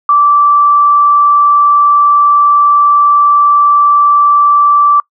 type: tone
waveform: sine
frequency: 1165 Hz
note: D6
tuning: 14 cents flat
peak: -4 dBFS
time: 0.09-5 s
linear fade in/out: 2 ms
effects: noise-tail reverb RT60 0.1 s tail -24 dB re dry